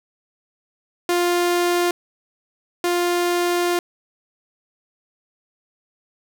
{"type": "tone pair in turn", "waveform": "sawtooth", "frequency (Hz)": [350.7, 350.7], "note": ["F4", "F4"], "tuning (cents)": [7, 7], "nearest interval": "unison", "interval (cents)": 0, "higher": "neither", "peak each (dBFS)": [-13, -14], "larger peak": "first", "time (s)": [[1.09, 1.91], [2.84, 3.79]], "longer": "second", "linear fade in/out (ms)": 2, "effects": []}